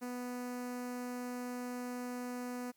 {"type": "tone with notch filter", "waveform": "sawtooth", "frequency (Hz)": 246.9, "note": "B3", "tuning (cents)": 0, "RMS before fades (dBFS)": -41, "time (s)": [0.01, 2.72], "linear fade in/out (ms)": 20, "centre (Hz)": 3400, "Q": 1.1, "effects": ["white hiss -75 dBFS RMS until 2.76 s"]}